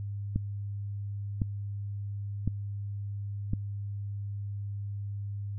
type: click train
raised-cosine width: 5 ms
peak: -16 dBFS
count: 4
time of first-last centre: 0.36-3.535 s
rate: 0.945 Hz
effects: added 101 Hz sine -33 dBFS peak until 5.58 s